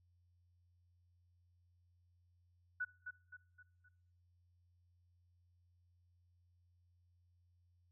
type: tone with echo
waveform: sine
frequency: 1480 Hz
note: F#6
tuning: in tune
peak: -36 dBFS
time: 2.8-2.85 s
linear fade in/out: 10 ms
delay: 260 ms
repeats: 4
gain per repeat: -7 dB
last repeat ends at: 3.89 s
effects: noise-tail reverb RT60 0.7 s tail -22 dB re dry + added 88 Hz sine -70 dBFS peak until 7.91 s